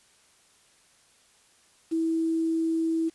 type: tone with quantisation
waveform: sine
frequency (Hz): 325.9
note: E4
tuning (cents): -20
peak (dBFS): -23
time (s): 1.91-3.1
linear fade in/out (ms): 20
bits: 8
effects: white hiss -61 dBFS RMS until 3.14 s + resampled to 24000 Hz